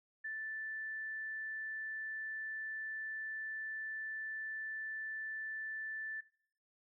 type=tone; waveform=sine; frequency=1760 Hz; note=A6; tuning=in tune; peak=-39 dBFS; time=0.24-6.21 s; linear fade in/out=10 ms; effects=noise-tail reverb RT60 0.6 s tail -20 dB re dry